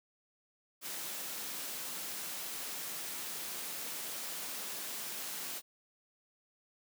white high-pass noise, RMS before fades -41 dBFS, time 0.81-5.62 s, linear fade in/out 50 ms, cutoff 150 Hz, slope 24 dB/octave, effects none

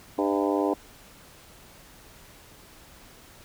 harmonic tone with a mistuned harmonic, 100 Hz, G2, 35 cents sharp, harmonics 3 / 4 / 5 / 6 / 7 / 8 / 9 / 10, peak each -26 / -28 / -30 / -32 / -33 / -34 / -35 / -36 dBFS, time 0.18-0.74 s, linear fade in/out 5 ms, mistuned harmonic 7, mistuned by -44 cents, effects pink hiss -51 dBFS RMS until 3.44 s

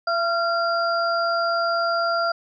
sine tone cluster, 674 / 1378 / 4774 Hz, E5 / F6 / D8, +38 / -24 / +28 cents, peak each -23 / -22 / -31 dBFS, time 0.07-2.32 s, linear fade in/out 5 ms, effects none

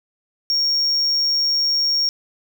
triangle tone, 5550 Hz, F8, 12 cents flat, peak -15 dBFS, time 0.5-2.09 s, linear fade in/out 0 ms, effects none

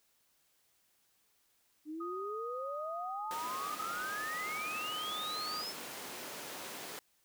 sine exponential sweep, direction up, 297.8 to 5400 Hz, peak -39 dBFS, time 1.85-5.74 s, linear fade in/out 50 ms
sine tone, 1244.5 Hz, D#6, in tune, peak -40 dBFS, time 2-5.62 s, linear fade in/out 10 ms
pink high-pass noise, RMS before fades -45 dBFS, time 3.31-6.99 s, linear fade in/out 0 ms, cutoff 300 Hz, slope 12 dB/octave
effects white hiss -73 dBFS RMS until 7.24 s

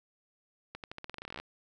accelerating click train, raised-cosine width 0.3 ms, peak -25 dBFS, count 18, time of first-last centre 0.75-1.4 s, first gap 88 ms, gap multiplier 0.88, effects none

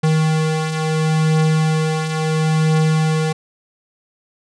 square beating tone pair, 156.7 / 157.43 Hz, D#3 / D#3, +13 / +21 cents, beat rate 0.73 Hz, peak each -23 / -16 dBFS, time 0.03-3.33 s, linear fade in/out 10 ms, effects resampled to 22050 Hz

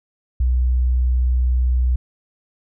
sine tone, 62.3 Hz, B1, 16 cents sharp, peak -14 dBFS, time 0.4-1.96 s, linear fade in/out 5 ms, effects none

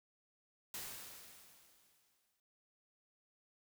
white noise with exponential decay, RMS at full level -44 dBFS, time 0.74-2.4 s, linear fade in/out 1 ms, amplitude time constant 360 ms, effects none

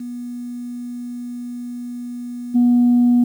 sine tone with level steps, 242.9 Hz, B3, 29 cents flat, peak -26 / -9 dBFS, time 0-3.24 s, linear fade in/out 5 ms, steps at 2.54 s, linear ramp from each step 20 ms, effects tanh soft clip ceiling -8 dBFS + 8-bit

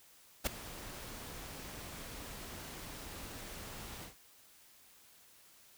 pink noise with ADSR envelope, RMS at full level -29 dBFS, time 0.44-4.15 s, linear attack 28 ms, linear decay 6 ms, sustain -18 dB, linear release 120 ms, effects white hiss -62 dBFS RMS until 5.77 s

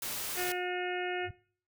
white noise, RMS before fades -37 dBFS, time 0.02-0.52 s, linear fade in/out 2 ms
harmonic tone, 360 Hz, F#4, 47 cents flat, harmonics 1 / 2 / 4 / 5 / 6 / 7 / 8, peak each -35 / -38 / -41 / -42 / -43 / -43 / -44 dBFS, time 0.35-1.3 s, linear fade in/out 50 ms
sine tone with exponential growth, 98 Hz, G2, in tune, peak -36 dBFS, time 1.19-1.31 s, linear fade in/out 5 ms, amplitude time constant 24 ms
effects noise-tail reverb RT60 0.5 s tail -21 dB re dry

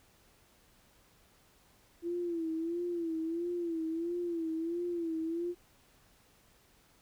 sine tone with vibrato, 335.8 Hz, E4, 32 cents sharp, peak -32 dBFS, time 2.02-5.55 s, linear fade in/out 50 ms, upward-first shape sine, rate 1.5 Hz, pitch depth 78 cents each way, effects pink hiss -65 dBFS RMS until 7.01 s

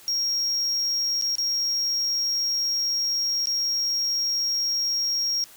triangle tone with dropouts, 5588 Hz, F8, in tune, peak -21 dBFS, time 0.08-5.44 s, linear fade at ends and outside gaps 0 ms, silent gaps 1.213-1.222 / 1.354-1.383 / 3.457-3.471 s, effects white hiss -49 dBFS RMS until 5.56 s

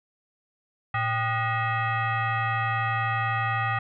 sine tone with frequency modulation, 558 Hz, C#5, 11 cents sharp, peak -23 dBFS, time 0.94-3.79 s, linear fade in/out 5 ms, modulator 672 Hz, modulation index 2.5, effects none

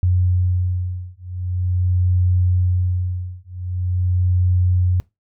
sine beating tone pair, 90.2 / 90.64 Hz, F#2 / F#2, -44 / -35 cents, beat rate 0.44 Hz, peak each -19 dBFS, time 0.03-5 s, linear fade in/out 0 ms, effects noise-tail reverb RT60 0.2 s tail -21 dB re dry

